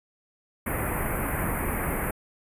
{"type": "band-stop noise", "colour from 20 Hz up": "pink", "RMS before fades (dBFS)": -28, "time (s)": [0.66, 2.11], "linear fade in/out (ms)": 5, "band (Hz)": [2300, 9900], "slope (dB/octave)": 48, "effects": ["resampled to 32000 Hz"]}